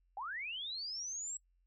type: linear sweep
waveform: sine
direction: up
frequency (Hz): 740 to 7740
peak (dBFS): -39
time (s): 0.17-1.37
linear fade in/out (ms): 2
effects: noise-tail reverb RT60 0.1 s tail -24 dB re dry + added 44 Hz sine -70 dBFS peak until 1.66 s